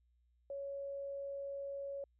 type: tone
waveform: sine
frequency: 557 Hz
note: C#5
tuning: 8 cents sharp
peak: -40 dBFS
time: 0.5-2.04 s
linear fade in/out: 2 ms
effects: added 60 Hz sine -70 dBFS peak until 2.19 s